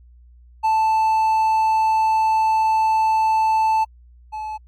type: tone pair in turn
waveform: triangle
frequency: 880 / 862.9 Hz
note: A5 / A5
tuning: 0 / -34 cents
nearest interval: unison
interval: 34 cents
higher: first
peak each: -13 / -24 dBFS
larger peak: first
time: 0.63-3.85 / 4.32-4.58 s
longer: first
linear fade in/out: 20 ms
effects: added 60 Hz sine -45 dBFS peak until 4.67 s + AAC 64 kbps